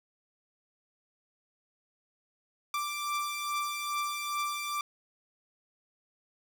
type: beating tone pair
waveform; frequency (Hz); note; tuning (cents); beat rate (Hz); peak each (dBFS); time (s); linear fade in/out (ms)
sawtooth; 1174 / 1176.4; D6 / D6; -1 / +3; 2.4; -34 / -29; 2.74-4.81; 2
effects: none